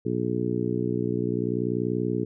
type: harmonic tone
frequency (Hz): 60.5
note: B1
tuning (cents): -35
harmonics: 2 / 3 / 4 / 5 / 6 / 7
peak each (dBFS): -31 / -31 / -31 / -31 / -31 / -31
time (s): 0.05-2.25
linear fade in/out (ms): 10
effects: none